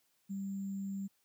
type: tone with sample-and-hold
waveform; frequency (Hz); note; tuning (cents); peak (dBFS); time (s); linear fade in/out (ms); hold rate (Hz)
sine; 196; G3; 0; -36; 0.29-1.08; 20; 7350
effects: white hiss -75 dBFS RMS until 1.24 s + high-pass 80 Hz 12 dB/octave